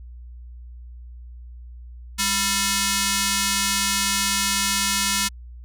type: ring-modulated tone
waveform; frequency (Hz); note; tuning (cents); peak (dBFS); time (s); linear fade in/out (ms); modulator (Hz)
5% pulse; 784; G5; 0; -5; 2.18-5.29; 20; 582
effects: added 60 Hz sine -37 dBFS peak until 5.64 s